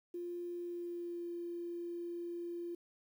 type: tone with pitch glide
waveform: sine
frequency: 349.2 to 344.8 Hz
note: F4 to F4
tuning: 0 to -22 cents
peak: -39 dBFS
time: 0.14-2.75 s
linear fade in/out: 5 ms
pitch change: -22 cents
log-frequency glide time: 0.5-1.28 s
effects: 11-bit